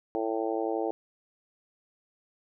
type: harmonic tone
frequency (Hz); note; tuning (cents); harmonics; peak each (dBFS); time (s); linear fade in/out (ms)
111.4; A2; +22; 3 / 4 / 5 / 6 / 7 / 8; -32 / -32 / -35 / -37 / -35 / -44; 0.15-0.91; 0
effects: none